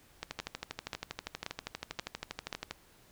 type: two click trains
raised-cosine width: 0.2 ms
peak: -18 / -19 dBFS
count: 5 / 32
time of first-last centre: 0.4-2.528 / 0.23-2.71 s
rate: 1.88 / 12.5 Hz
effects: pink hiss -62 dBFS RMS until 3.11 s